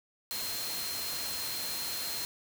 sine tone in noise, 4186 Hz, C8, in tune, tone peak -38 dBFS, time 0.31-2.25 s, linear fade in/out 0 ms, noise white, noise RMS -37 dBFS, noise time 0.31-2.25 s, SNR -4 dB, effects none

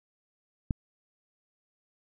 click, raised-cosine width 5 ms, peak -15 dBFS, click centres 0.708 s, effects none

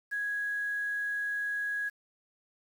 sine tone with quantisation, 1661.2 Hz, G#6, in tune, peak -30 dBFS, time 0.11-1.9 s, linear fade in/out 20 ms, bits 9, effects none

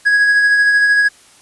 triangle tone with tremolo, 1661.2 Hz, G#6, in tune, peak -6 dBFS, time 0.05-1.09 s, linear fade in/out 20 ms, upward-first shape sine, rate 13 Hz, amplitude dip 30%, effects white hiss -46 dBFS RMS until 1.41 s + resampled to 24000 Hz

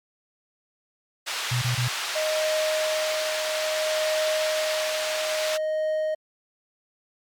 white band-pass noise, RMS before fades -30 dBFS, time 1.26-5.58 s, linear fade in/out 20 ms, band 790 to 4500 Hz, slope 12 dB/octave
sine tone bursts, 123.47 Hz, B2, in tune, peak -22 dBFS, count 3, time 1.51-1.884 s, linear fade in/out 10 ms, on 110 ms, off 22 ms
triangle tone with tremolo, 622.3 Hz, D#5, in tune, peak -20 dBFS, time 2.15-6.15 s, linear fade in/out 10 ms, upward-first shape triangle, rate 0.6 Hz, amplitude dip 50%
effects MP3 96 kbps

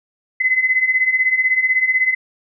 sine beating tone pair, 2023 / 2039 Hz, B6 / C7, +41 / -45 cents, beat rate 16 Hz, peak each -19 / -15 dBFS, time 0.4-2.15 s, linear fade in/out 10 ms, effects none

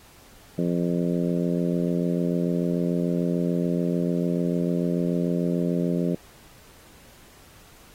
harmonic tone, 86.8 Hz, F2, 10 cents flat, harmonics 2 / 3 / 4 / 5 / 6 / 7, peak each -24 / -28 / -30 / -32 / -34 / -35 dBFS, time 0.58-6.15 s, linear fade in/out 5 ms, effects pink hiss -52 dBFS RMS until 7.94 s + AAC 48 kbps

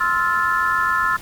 sine chord, F major seventh, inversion second, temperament just, 1047.7 / 1309.6 / 1396.9 / 1746.1 Hz, C6 / E6 / F6 / A6, +2 / -12 / 0 / -14 cents, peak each -22 dBFS, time 0-1.17 s, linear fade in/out 10 ms, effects pink hiss -39 dBFS RMS until 1.21 s

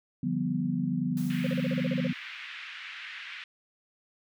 sine chord, G dominant seventh, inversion second, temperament equal, 146.83 / 174.61 / 196 / 246.9 Hz, D3 / F3 / G3 / B3, 0 / 0 / 0 / 0 cents, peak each -34 / -31 / -35 / -30 dBFS, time 0.23-2.13 s, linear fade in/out 5 ms
white noise with exponential decay, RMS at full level -46 dBFS, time 1.17-2.55 s, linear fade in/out 1 ms, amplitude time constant 300 ms
white band-pass noise, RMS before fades -42 dBFS, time 1.3-3.44 s, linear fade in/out 2 ms, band 1600 to 2800 Hz, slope 24 dB/octave
sine tone bursts, 527 Hz, C5, 12 cents sharp, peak -31 dBFS, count 10, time 1.44-2.072 s, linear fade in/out 5 ms, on 29 ms, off 38 ms
effects none

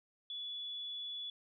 sine tone, 3424 Hz, A7, 48 cents flat, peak -40 dBFS, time 0.3-1.3 s, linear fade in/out 2 ms, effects none

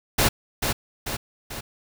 pink noise with echo, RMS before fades -19 dBFS, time 0.18-0.29 s, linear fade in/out 10 ms, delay 440 ms, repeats 3, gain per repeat -5 dB, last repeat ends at 1.61 s, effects none

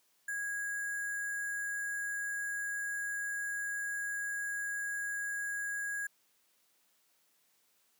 sine tone with sample-and-hold, 1649 Hz, G#6, 13 cents flat, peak -34 dBFS, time 0.28-6.07 s, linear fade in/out 5 ms, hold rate 8820 Hz, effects white hiss -72 dBFS RMS until 7.99 s + high-pass 150 Hz 12 dB/octave

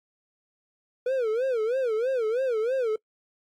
triangle tone with vibrato, 480 Hz, B4, 49 cents flat, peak -21 dBFS, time 1.06-2.96 s, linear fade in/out 5 ms, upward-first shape sine, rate 3.1 Hz, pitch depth 190 cents each way, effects noise-tail reverb RT60 0.1 s tail -26 dB re dry + AAC 64 kbps

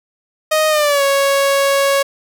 sawtooth tone with pitch glide, 622.3 to 554.4 Hz, D#5 to C#5, 0 to 0 cents, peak -8 dBFS, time 0.51-2.03 s, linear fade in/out 10 ms, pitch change -200 cents, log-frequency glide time 0.69-1.03 s, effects none

